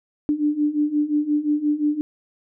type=beating tone pair; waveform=sine; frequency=293.7 / 299.4 Hz; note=D4 / D4; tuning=0 / +33 cents; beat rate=5.7 Hz; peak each=-23 / -20 dBFS; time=0.29-2.01 s; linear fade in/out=0 ms; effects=none